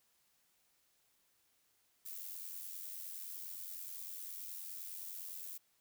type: noise with amplitude modulation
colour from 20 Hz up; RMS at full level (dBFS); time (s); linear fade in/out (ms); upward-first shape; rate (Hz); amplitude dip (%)
violet; -44; 2.05-5.58; 10; sine; 89.7; 55
effects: white hiss -75 dBFS RMS until 5.8 s